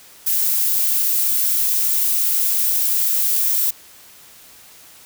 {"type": "noise", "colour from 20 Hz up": "violet", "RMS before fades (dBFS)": -18, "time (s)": [0.26, 3.71], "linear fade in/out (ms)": 10, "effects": ["white hiss -45 dBFS RMS until 5.05 s"]}